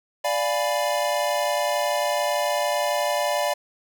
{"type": "chord", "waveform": "square", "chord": "D diminished seventh", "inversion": "none", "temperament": "equal", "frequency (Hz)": [587.3, 698.5, 830.6, 987.8], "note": ["D5", "F5", "Ab5", "Cb6"], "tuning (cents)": [0, 0, 0, 0], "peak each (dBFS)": [-25, -28, -31, -30], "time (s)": [0.24, 3.54], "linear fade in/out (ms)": 10, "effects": []}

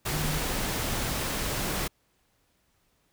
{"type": "tone in noise", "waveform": "sine", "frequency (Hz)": 151.7, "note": "D#3", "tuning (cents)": -44, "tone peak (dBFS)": -30, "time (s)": [0.12, 0.38], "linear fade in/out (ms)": 10, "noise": "pink", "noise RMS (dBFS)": -30, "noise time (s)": [0.05, 1.88], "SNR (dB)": -3, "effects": ["pink hiss -70 dBFS RMS until 3.12 s"]}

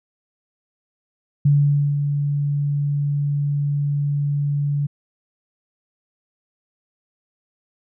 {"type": "tone with ADSR envelope", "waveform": "sine", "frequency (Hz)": 143.9, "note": "D3", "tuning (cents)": -35, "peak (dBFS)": -11, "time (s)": [1.45, 4.87], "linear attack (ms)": 7, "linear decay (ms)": 500, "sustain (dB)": -7, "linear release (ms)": 12, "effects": []}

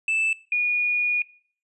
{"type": "tone pair in turn", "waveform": ["triangle", "sine"], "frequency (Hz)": [2637, 2447], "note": ["E7", "D#7"], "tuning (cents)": [0, -29], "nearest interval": "minor second", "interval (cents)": 129, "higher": "first", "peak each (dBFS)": -19, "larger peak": "neither", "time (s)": [[0.08, 0.33], [0.52, 1.22]], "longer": "second", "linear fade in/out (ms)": 2, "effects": ["noise-tail reverb RT60 0.5 s tail -21 dB re dry", "resampled to 24000 Hz"]}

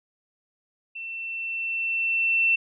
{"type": "tone with level ramp", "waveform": "sine", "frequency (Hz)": 2690, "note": "E7", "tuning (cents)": 34, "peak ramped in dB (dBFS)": [-33, -17], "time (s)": [0.95, 2.56], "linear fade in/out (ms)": 10, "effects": []}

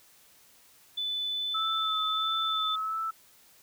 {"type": "tone with pitch glide", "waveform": "sine", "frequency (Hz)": [3496, 3528], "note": ["A7", "A7"], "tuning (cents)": [-12, 4], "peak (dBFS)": -29, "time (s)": [0.97, 2.76], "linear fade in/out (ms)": 10, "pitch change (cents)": 16, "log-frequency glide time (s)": [1.31, 1.78]}
{"type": "tone with vibrato", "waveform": "sine", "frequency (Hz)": 1300, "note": "E6", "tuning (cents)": -24, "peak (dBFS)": -29, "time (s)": [1.54, 3.11], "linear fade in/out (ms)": 10, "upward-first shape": "sine", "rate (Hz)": 1.5, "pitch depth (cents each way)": 27}
{"effects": ["white hiss -59 dBFS RMS until 3.62 s"]}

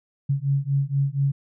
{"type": "beating tone pair", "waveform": "sine", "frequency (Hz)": [137, 141.2], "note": ["C#3", "C#3"], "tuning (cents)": [-20, 32], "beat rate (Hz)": 4.2, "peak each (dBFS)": -23, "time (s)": [0.29, 1.32], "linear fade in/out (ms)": 10, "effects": []}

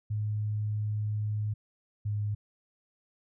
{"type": "tone pair in turn", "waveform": "sine", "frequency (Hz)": [105.9, 104.2], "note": ["G#2", "G#2"], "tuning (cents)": [34, 6], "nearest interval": "unison", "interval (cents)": 28, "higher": "first", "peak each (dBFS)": -28, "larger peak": "neither", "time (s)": [[0.1, 1.54], [2.05, 2.35]], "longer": "first", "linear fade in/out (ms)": 10, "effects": []}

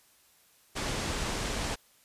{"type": "low-pass noise", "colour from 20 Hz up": "pink", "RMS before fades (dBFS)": -33, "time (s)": [0.75, 1.76], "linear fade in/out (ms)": 20, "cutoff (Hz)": 8700, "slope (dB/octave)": 24, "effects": ["white hiss -63 dBFS RMS until 2.04 s", "resampled to 32000 Hz"]}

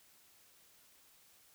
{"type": "silence", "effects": ["white hiss -65 dBFS RMS until 1.54 s"]}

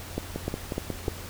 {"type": "two click trains", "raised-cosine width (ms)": 2, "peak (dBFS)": [-16, -14], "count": [5, 4], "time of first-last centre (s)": [[0.36, 1.083], [0.18, 1.081]], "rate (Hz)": [5.53, 3.33], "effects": ["added 88 Hz sine -42 dBFS peak until 1.29 s", "pink hiss -41 dBFS RMS until 1.29 s"]}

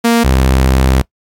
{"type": "tone pair in turn", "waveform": "sawtooth", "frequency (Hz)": [233.1, 65.41], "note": ["A#3", "C2"], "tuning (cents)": [0, 0], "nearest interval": "octave + minor seventh", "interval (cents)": 2200, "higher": "first", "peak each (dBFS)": -4, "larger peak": "neither", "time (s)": [[0.04, 0.24], [0.24, 1.02]], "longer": "second", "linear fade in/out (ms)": 10, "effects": ["noise-tail reverb RT60 0.1 s tail -24 dB re dry", "AAC 64 kbps"]}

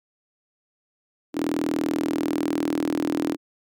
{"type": "tone with high-pass filter", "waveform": "sawtooth", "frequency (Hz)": 40.42, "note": "E1", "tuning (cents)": -33, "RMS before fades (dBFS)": -25, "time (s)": [1.33, 3.37], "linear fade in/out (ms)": 50, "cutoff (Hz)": 300, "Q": 8.6, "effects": []}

